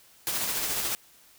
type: noise with tremolo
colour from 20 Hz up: white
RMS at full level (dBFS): -28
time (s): 0.27-0.95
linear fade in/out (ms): 0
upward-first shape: sine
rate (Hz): 14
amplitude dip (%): 35
effects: white hiss -57 dBFS RMS until 1.38 s